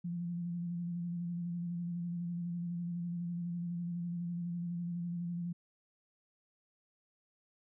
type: tone with vibrato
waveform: sine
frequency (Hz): 172.9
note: F3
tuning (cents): -17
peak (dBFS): -35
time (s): 0.04-5.53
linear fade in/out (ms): 10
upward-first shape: square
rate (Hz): 12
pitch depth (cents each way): 23
effects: none